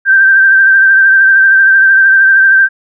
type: tone with vibrato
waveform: sine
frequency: 1568 Hz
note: G6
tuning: in tune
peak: -3 dBFS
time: 0.05-2.69 s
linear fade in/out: 50 ms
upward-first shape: triangle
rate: 13 Hz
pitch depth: 37 cents each way
effects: none